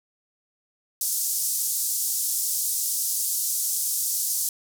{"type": "band-pass noise", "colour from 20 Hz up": "white", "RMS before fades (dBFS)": -26, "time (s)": [1.01, 4.49], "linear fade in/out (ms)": 2, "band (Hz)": [5600, 14000], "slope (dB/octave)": 24, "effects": []}